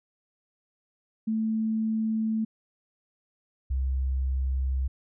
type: tone pair in turn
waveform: sine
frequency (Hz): 220.5 / 65.8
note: A3 / C2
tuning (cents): +4 / +10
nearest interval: octave + major sixth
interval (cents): 2094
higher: first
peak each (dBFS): -24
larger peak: neither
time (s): 1.27-2.45 / 3.7-4.88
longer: neither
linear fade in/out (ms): 10
effects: none